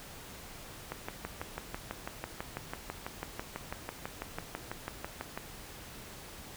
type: click train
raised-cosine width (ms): 0.5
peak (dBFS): -21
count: 28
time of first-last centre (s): 0.92-5.375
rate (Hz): 6.06
effects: pink hiss -48 dBFS RMS until 6.56 s